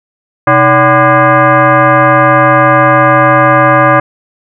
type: tone with frequency modulation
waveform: sine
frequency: 313.6 Hz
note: D#4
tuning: 14 cents sharp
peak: -3 dBFS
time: 0.47-4 s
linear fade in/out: 5 ms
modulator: 443 Hz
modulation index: 3.1
effects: none